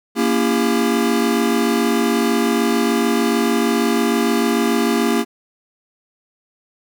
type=chord; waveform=square; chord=A# diminished seventh; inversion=none; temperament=just; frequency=233.1 / 279.7 / 335.6 / 402.8 Hz; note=A#3 / C#4 / E4 / G4; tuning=0 / +16 / +31 / +47 cents; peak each=-19 / -23 / -23 / -22 dBFS; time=0.15-5.25 s; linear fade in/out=50 ms; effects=none